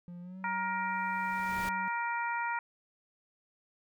triangle tone with pitch glide, 175.4 to 189.08 Hz, F3 to F#3, +8 to +38 cents, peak -40 dBFS, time 0.08-1.88 s, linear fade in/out 0 ms, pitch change +130 cents, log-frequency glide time 0.21-0.39 s
harmonic tone, 470.4 Hz, A#4, 16 cents sharp, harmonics 2 / 3 / 4 / 5, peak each -33 / -37 / -39 / -41 dBFS, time 0.44-2.59 s, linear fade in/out 2 ms
pink noise with exponential growth, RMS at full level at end -40 dBFS, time 0.72-1.69 s, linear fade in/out 1 ms, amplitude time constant 210 ms
effects none

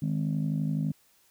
sine chord, Ab major, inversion second, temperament just, 155.74 / 207.7 / 259.6 Hz, Eb3 / Ab3 / C4, +2 / 0 / -13 cents, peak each -27 / -31 / -33 dBFS, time 0.02-0.92 s, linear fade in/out 5 ms, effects tanh soft clip ceiling -19 dBFS + white hiss -64 dBFS RMS until 1.3 s

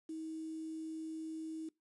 sine tone with quantisation, 318.5 Hz, D#4, 41 cents sharp, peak -40 dBFS, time 0.09-1.69 s, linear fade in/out 5 ms, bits 10, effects noise-tail reverb RT60 0.2 s tail -22 dB re dry + resampled to 24000 Hz

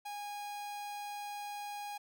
45% pulse tone, 822 Hz, G#5, 18 cents flat, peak -40 dBFS, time 0.05-1.98 s, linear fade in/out 10 ms, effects none

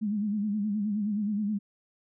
sine tone with vibrato, 208.1 Hz, G#3, 4 cents sharp, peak -26 dBFS, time 0.01-1.59 s, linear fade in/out 20 ms, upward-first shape sine, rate 9.5 Hz, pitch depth 76 cents each way, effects none

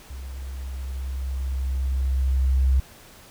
sine tone with level ramp, 65.8 Hz, C2, 10 cents sharp, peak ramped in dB -33 to -15 dBFS, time 0.1-2.8 s, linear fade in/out 5 ms, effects pink hiss -48 dBFS RMS until 3.3 s

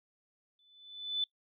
sine tone with exponential growth, 3501 Hz, A7, 9 cents flat, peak -27 dBFS, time 0.59-1.24 s, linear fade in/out 2 ms, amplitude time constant 140 ms, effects noise-tail reverb RT60 0.1 s tail -22 dB re dry

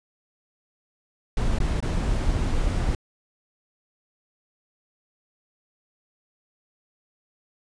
brown noise with dropouts, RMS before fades -23 dBFS, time 1.37-2.95 s, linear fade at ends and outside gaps 2 ms, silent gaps 1.587-1.602 / 1.804-1.825 s, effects resampled to 22050 Hz

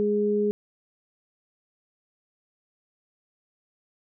sine tone pair together, 207.7 / 415.4 Hz, G#3 / G#4, 0 / 0 cents, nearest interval octave, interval 1200 cents, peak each -26 / -22 dBFS, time 0-0.51 s, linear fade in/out 0 ms, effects none

